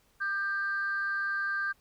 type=tone pair together; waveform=sine; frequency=1200 / 1578.8 Hz; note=D6 / G6; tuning=+37 / +12 cents; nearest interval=perfect fourth; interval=475 cents; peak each=-35 / -28 dBFS; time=0.2-1.73 s; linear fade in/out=20 ms; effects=tanh soft clip ceiling -24 dBFS + pink hiss -67 dBFS RMS until 1.8 s